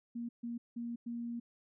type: tone bursts at uneven times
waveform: sine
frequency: 235.9 Hz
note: A#3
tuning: 21 cents sharp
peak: -37 dBFS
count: 4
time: 0.15-0.29 / 0.43-0.58 / 0.76-0.96 / 1.06-1.4 s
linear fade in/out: 10 ms
effects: none